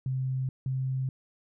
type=tone pair in turn; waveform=sine; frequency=130.81 / 131.37 Hz; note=C3 / C3; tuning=0 / +7 cents; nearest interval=unison; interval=7 cents; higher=second; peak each=-27 dBFS; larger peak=neither; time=0.06-0.49 / 0.66-1.09 s; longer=neither; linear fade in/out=2 ms; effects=none